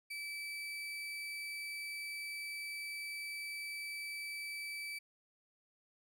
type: tone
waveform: 35% pulse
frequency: 2310 Hz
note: D7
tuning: 29 cents flat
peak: -39 dBFS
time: 0.1-4.99 s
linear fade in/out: 10 ms
effects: none